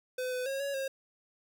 square tone with pitch steps, 507 / 503 / 543 / 560 / 538 Hz, B4 / B4 / C#5 / C#5 / C5, +45 / +32 / -36 / +18 / +48 cents, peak -33 dBFS, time 0.18-0.88 s, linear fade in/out 5 ms, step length 140 ms, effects 10-bit

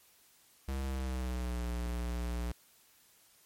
square tone with pitch glide, 67 to 59.69 Hz, C2 to A#1, +42 to +42 cents, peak -34 dBFS, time 0.68-2.52 s, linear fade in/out 5 ms, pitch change -200 cents, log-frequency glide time 0.85-1.63 s, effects white hiss -64 dBFS RMS until 3.45 s + MP3 64 kbps

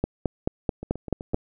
two click trains, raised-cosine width 2 ms, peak -9 / -21 dBFS, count 7 / 5, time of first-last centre 0.04-1.344 / 0.83-1.335 s, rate 4.6 / 7.92 Hz, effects none

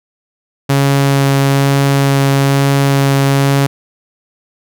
sawtooth tone with vibrato, 138.4 Hz, C#3, 2 cents flat, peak -5 dBFS, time 0.69-3.67 s, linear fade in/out 10 ms, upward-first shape sine, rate 1.1 Hz, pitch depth 8 cents each way, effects none

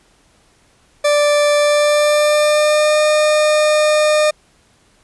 40% pulse tone with pitch glide, 587.3 to 607.7 Hz, D5 to D#5, 0 to -41 cents, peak -10 dBFS, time 1.04-4.31 s, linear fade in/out 10 ms, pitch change +59 cents, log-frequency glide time 1.57-3.01 s, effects pink hiss -54 dBFS RMS until 5.03 s + resampled to 24000 Hz

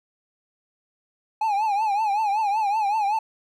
triangle tone with vibrato, 839 Hz, G#5, 17 cents sharp, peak -18 dBFS, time 1.41-3.19 s, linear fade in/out 5 ms, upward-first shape triangle, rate 5.3 Hz, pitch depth 130 cents each way, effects none

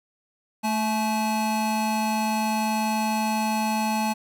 square tone pair together, 219.9 / 856 Hz, A3 / A5, -1 / -48 cents, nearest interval 2 octaves, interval 2353 cents, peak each -26 dBFS, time 0.63-4.14 s, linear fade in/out 20 ms, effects none

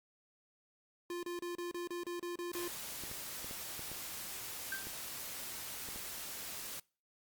square tone bursts, 349.2 Hz, F4, in tune, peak -39 dBFS, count 10, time 1.1-2.679 s, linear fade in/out 2 ms, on 130 ms, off 31 ms
white noise, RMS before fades -44 dBFS, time 2.53-6.8 s, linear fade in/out 5 ms
clicks, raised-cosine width 2 ms, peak -35 dBFS, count 9, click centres 3.037 / 3.114 / 3.445 / 3.511 / 3.794 / 3.916 / 4.87 / 5.888 / 5.96 s
triangle tone with exponential decay, 1568 Hz, G6, in tune, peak -33 dBFS, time 4.72-4.94 s, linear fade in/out 2 ms, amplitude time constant 47 ms
effects noise-tail reverb RT60 0.4 s tail -26 dB re dry + Opus 48 kbps

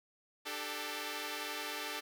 5% pulse chord, D suspended fourth, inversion none, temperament equal with one note detuned, 297.1 / 392 / 440 Hz, D4 / G4 / A4, +20 / 0 / 0 cents, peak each -32 / -33 / -30 dBFS, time 0.45-2.01 s, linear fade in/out 20 ms, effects none

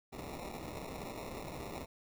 violet noise with sample-and-hold, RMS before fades -44 dBFS, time 0.12-1.86 s, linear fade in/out 20 ms, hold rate 1575 Hz, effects none

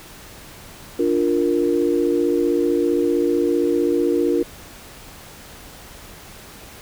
sine chord, Bb major, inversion first, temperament equal, 293.7 / 349.2 / 466.2 Hz, D4 / F4 / Bb4, 0 / 0 / 0 cents, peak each -21 / -19 / -21 dBFS, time 0.99-4.43 s, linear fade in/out 5 ms, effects pink hiss -41 dBFS RMS until 6.81 s

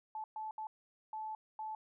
sine tone bursts at uneven times, 869 Hz, A5, 22 cents flat, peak -39 dBFS, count 5, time 0.15-0.24 / 0.36-0.51 / 0.58-0.67 / 1.13-1.35 / 1.59-1.75 s, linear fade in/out 2 ms, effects none

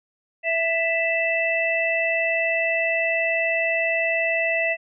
harmonic tone, 661 Hz, E5, 5 cents sharp, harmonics 1 / 3 / 4, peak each -24 / -24 / -24 dBFS, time 0.43-4.77 s, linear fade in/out 50 ms, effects none

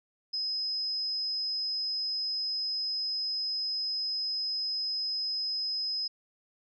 sine tone with amplitude modulation, 5080 Hz, D#8, 35 cents sharp, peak -28 dBFS, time 0.33-6.08 s, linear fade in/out 10 ms, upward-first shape sine, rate 228 Hz, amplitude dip 30%, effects none

